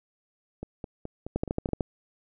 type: two click trains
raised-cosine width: 2 ms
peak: -13 / -22 dBFS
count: 7 / 6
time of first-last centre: 1.36-1.808 / 0.63-1.689 s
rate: 13.4 / 4.72 Hz
effects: none